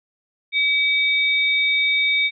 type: tone pair together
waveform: sine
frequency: 2285 / 3682 Hz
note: D7 / A#7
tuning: -48 / -22 cents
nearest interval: minor sixth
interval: 826 cents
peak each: -17 / -22 dBFS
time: 0.52-2.31 s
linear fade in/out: 50 ms
effects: none